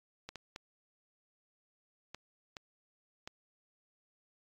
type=clicks; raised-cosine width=0.2 ms; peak=-26 dBFS; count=6; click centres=0.29 / 0.357 / 0.561 / 2.146 / 2.568 / 3.275 s; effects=AAC 64 kbps